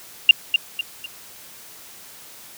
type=tone with echo; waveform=sine; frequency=2794 Hz; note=F7; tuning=in tune; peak=-4 dBFS; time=0.29-0.31 s; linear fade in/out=2 ms; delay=250 ms; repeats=3; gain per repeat=-8 dB; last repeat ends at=1.06 s; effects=white hiss -43 dBFS RMS until 2.57 s + high-pass 60 Hz 12 dB/octave